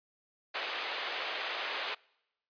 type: band-pass noise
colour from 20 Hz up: white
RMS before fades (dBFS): -37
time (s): 0.54-1.95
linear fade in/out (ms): 10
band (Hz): 420 to 3600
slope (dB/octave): 24
effects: noise-tail reverb RT60 0.9 s tail -26 dB re dry + resampled to 11025 Hz